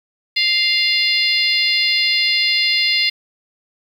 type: harmonic tone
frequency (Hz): 698.5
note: F5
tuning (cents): 0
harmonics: 3 / 4 / 5 / 6 / 7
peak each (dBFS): -19 / -21 / -23 / -19 / -21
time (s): 0.36-3.1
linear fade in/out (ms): 10
effects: 7-bit